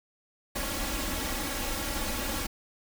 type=noise with comb filter; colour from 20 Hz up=pink; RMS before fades=-32 dBFS; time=0.55-2.47 s; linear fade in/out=10 ms; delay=3.6 ms; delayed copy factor=+0.8; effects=none